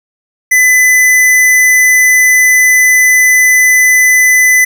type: tone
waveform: square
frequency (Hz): 2008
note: B6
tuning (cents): +28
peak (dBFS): -5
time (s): 0.51-4.65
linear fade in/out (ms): 10
effects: none